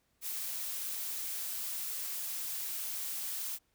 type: noise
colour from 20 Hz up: blue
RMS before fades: -38 dBFS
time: 0.21-3.59 s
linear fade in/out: 50 ms
effects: pink hiss -75 dBFS RMS until 3.74 s